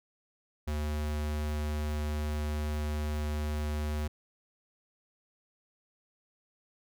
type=tone; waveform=square; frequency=75.2 Hz; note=D2; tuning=42 cents sharp; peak=-31 dBFS; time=0.67-4.08 s; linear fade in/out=10 ms; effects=none